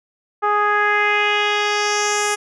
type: tone with low-pass filter sweep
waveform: 10% pulse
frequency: 415.3 Hz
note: G#4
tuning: in tune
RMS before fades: -18 dBFS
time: 0.42-2.36 s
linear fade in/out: 20 ms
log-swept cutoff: 1100 to 9000 Hz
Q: 2.5
effects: none